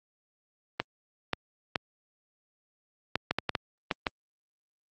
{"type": "clicks", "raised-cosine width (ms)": 0.3, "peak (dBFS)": -10, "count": 10, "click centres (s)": [0.8, 1.333, 1.758, 3.156, 3.31, 3.386, 3.493, 3.552, 3.912, 4.068], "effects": ["high-pass 80 Hz 12 dB/octave", "Opus 32 kbps"]}